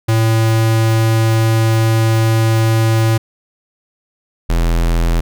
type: tone pair in turn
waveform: square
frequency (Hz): 112.2 / 42.03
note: A2 / E1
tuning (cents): +34 / +34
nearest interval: octave + perfect fourth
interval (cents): 1700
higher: first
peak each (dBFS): -11 / -12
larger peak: first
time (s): 0.08-3.18 / 4.49-5.21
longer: first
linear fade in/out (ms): 10
effects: none

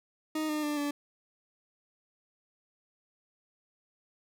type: tone with pitch steps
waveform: 40% pulse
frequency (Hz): 311.1 / 303.6 / 296.4 / 289.3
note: D#4 / D#4 / D4 / D4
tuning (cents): 0 / -42 / +16 / -26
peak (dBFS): -29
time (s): 0.35-0.91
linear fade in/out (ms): 5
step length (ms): 140
effects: none

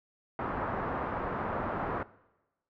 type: low-pass noise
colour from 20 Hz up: white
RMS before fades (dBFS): -34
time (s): 0.39-2.03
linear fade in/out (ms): 2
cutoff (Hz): 1300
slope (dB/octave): 24
effects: noise-tail reverb RT60 1.0 s tail -20 dB re dry

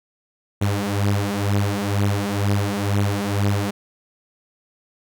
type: beating tone pair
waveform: sawtooth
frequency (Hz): 100 / 102.1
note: G2 / G#2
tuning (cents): +35 / -29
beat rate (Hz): 2.1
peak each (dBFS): -18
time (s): 0.61-3.71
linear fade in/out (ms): 10
effects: none

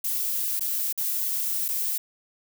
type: noise with dropouts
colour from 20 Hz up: violet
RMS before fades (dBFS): -27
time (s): 0.04-1.98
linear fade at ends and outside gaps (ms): 5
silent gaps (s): 0.595-0.607 / 0.927-0.976 / 1.682-1.686
effects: none

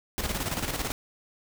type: noise with tremolo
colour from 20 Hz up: pink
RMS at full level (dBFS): -29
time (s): 0.18-0.92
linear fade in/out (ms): 0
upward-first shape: square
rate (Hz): 18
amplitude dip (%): 55
effects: none

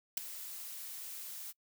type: noise with ADSR envelope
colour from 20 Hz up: blue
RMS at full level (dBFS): -29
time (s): 0.17-1.53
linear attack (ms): 6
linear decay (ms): 6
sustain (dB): -16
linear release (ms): 32
effects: noise-tail reverb RT60 0.1 s tail -24 dB re dry

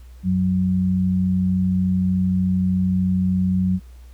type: tone pair together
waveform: sine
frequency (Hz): 91.73 / 185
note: F#2 / F#3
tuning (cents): -14 / 0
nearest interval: octave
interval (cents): 1214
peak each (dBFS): -24 / -17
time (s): 0.23-3.8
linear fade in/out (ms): 50
effects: added 61 Hz sine -39 dBFS peak until 4.13 s + pink hiss -57 dBFS RMS until 4.13 s

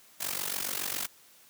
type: noise with amplitude modulation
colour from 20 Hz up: white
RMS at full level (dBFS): -30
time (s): 0.2-1.07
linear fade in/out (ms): 10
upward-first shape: sine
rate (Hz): 47.3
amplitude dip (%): 85
effects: white hiss -58 dBFS RMS until 1.49 s + high-pass 100 Hz 12 dB/octave

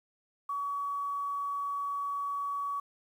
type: tone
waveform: sine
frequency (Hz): 1132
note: C#6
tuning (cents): +36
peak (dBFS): -31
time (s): 0.49-2.8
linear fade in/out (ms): 5
effects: 10-bit

